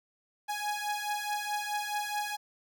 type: beating tone pair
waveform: sawtooth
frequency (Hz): 830.6 / 835.3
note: G#5 / G#5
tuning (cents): 0 / +10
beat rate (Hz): 4.7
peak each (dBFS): -30 / -32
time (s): 0.48-2.37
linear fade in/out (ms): 20
effects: none